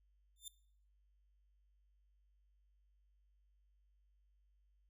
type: tone with exponential growth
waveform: 15% pulse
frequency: 3571 Hz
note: A7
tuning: 25 cents sharp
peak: -36 dBFS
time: 0.36-0.48 s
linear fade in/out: 2 ms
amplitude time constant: 25 ms
effects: noise-tail reverb RT60 0.6 s tail -19 dB re dry + added 50 Hz sine -70 dBFS peak until 4.89 s